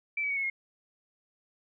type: tone with pitch steps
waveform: sine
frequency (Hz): 2325 / 2280 / 2235 / 2192 / 2149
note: D7 / C#7 / C#7 / C#7 / C7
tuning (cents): -18 / +48 / +14 / -20 / +46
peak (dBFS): -28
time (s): 0.17-0.5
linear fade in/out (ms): 5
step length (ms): 66
effects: none